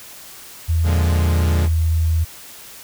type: tone with pitch glide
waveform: sine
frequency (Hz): 82.41 to 81.23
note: E2 to E2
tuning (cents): 0 to -25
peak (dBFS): -14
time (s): 0.68-2.25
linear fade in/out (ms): 20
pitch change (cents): -25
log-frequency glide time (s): 0.93-1.73
type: chord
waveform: sawtooth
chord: Bb dominant seventh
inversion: none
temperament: equal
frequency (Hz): 116.54 / 146.83 / 174.61 / 207.7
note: Bb2 / D3 / F3 / Ab3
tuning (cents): 0 / 0 / 0 / 0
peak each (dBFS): -24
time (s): 0.83-1.69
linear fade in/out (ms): 50
effects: white hiss -39 dBFS RMS until 2.83 s